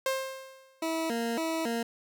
sawtooth tone with exponential decay, 530 Hz, C5, 22 cents sharp, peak -21 dBFS, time 0.06-0.85 s, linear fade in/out 2 ms, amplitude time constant 170 ms
20% pulse tone with vibrato, 274.5 Hz, C#4, 17 cents flat, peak -24 dBFS, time 0.82-1.83 s, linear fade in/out 5 ms, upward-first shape square, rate 1.8 Hz, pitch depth 290 cents each way
effects none

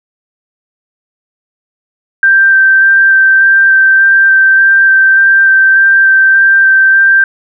sine tone with vibrato, 1568 Hz, G6, in tune, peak -3 dBFS, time 2.23-7.24 s, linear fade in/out 2 ms, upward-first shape square, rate 1.7 Hz, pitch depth 9 cents each way, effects none

